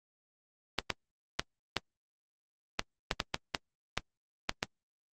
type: clicks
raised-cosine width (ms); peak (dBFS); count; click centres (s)
0.2; -10; 12; 0.787 / 0.903 / 1.395 / 1.767 / 2.794 / 3.112 / 3.202 / 3.344 / 3.548 / 3.976 / 4.494 / 4.629
effects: Opus 24 kbps